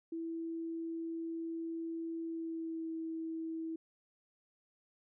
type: tone with pitch glide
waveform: sine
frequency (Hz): 329.6 to 324.5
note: E4 to E4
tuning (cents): 0 to -27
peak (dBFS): -37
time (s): 0.12-3.76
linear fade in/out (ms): 5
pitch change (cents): -27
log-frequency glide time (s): 2.22-2.93
effects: none